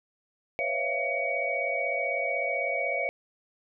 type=tone cluster; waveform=sine; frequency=502 / 556 / 654 / 690 / 2254 Hz; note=B4 / C#5 / E5 / F5 / C#7; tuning=+28 / +5 / -14 / -21 / +28 cents; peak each=-37 / -33 / -35 / -34 / -29 dBFS; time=0.59-3.09 s; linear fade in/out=0 ms; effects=none